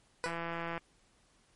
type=tone with exponential decay; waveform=15% pulse; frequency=493.5 Hz; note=B4; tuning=1 cent flat; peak=-23 dBFS; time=0.24-0.4 s; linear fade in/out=0 ms; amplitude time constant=33 ms
type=click train; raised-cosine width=0.5 ms; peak=-23 dBFS; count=88; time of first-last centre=0.26-0.778 s; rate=168 Hz
effects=pink hiss -68 dBFS RMS until 1.55 s + MP3 48 kbps